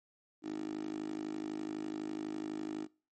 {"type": "tone with high-pass filter", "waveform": "10% pulse", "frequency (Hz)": 52, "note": "G#1", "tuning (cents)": 3, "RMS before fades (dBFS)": -40, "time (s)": [0.42, 2.88], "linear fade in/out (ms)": 50, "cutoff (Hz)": 310, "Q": 5.8, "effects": ["noise-tail reverb RT60 0.4 s tail -25 dB re dry", "MP3 32 kbps"]}